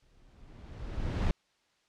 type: noise with exponential growth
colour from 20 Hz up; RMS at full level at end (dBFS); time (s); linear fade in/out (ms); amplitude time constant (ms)
brown; -26; 0.02-1.31; 2; 280
effects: white hiss -71 dBFS RMS until 1.88 s + low-pass 5000 Hz 12 dB/octave